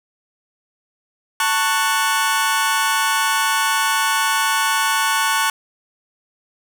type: chord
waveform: sawtooth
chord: F# minor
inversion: first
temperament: just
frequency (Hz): 888 / 1110 / 1480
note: A5 / C#6 / F#6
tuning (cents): +16 / +2 / 0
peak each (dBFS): -17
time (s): 1.4-5.5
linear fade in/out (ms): 2
effects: none